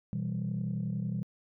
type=chord; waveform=sine; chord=E minor; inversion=second; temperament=equal; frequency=123.47 / 164.81 / 196 Hz; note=B2 / E3 / G3; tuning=0 / 0 / 0 cents; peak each=-34 dBFS; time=0.13-1.23 s; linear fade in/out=0 ms; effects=tanh soft clip ceiling -25 dBFS